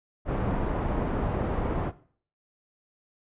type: low-pass noise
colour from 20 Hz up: pink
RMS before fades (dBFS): -28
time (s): 0.25-1.92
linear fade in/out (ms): 50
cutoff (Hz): 910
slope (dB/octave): 12
effects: noise-tail reverb RT60 0.5 s tail -17 dB re dry + resampled to 8000 Hz